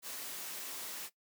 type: noise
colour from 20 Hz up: white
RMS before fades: -43 dBFS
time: 0.02-1.1 s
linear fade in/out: 50 ms
effects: noise-tail reverb RT60 0.1 s tail -17 dB re dry + high-pass 200 Hz 12 dB/octave